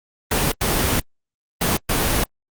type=noise bursts at uneven times; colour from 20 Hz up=pink; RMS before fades=-19 dBFS; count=4; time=0.31-0.52 / 0.61-1 / 1.61-1.77 / 1.89-2.24 s; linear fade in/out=5 ms; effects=Opus 24 kbps